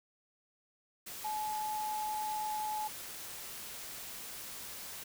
sine tone in noise, 854 Hz, G#5, 48 cents sharp, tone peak -34 dBFS, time 1.24-2.88 s, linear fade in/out 10 ms, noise white, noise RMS -45 dBFS, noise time 1.06-5.04 s, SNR +8 dB, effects none

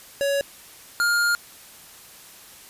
square tone pair in turn, 560 / 1411.1 Hz, C#5 / F6, +18 / +17 cents, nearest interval octave + major third, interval 1599 cents, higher second, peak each -21 / -19 dBFS, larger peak second, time 0.21-0.41 / 1-1.35 s, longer second, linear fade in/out 0 ms, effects white hiss -46 dBFS RMS until 2.69 s + resampled to 32000 Hz

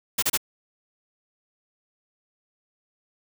white noise bursts, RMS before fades -22 dBFS, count 3, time 0.18-0.375 s, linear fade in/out 10 ms, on 45 ms, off 30 ms, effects none

